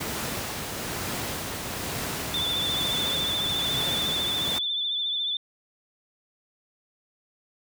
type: noise with tremolo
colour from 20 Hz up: pink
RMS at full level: -30 dBFS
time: 0-4.59 s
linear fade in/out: 10 ms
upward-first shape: sine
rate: 1.1 Hz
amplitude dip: 25%
type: tone with vibrato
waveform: sine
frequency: 3520 Hz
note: A7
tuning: in tune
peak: -25 dBFS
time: 2.34-5.37 s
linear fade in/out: 2 ms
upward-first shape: triangle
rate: 14 Hz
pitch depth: 49 cents each way
effects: high-pass 80 Hz 12 dB/octave